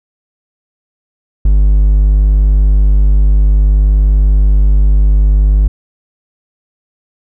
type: tone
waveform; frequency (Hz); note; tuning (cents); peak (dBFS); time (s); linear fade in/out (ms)
triangle; 50.3; G1; +45; -3; 1.45-5.68; 5
effects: none